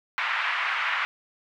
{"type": "band-pass noise", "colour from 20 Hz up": "white", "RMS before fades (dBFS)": -27, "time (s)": [0.18, 1.05], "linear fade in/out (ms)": 0, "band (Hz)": [990, 2400], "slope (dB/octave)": 24, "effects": []}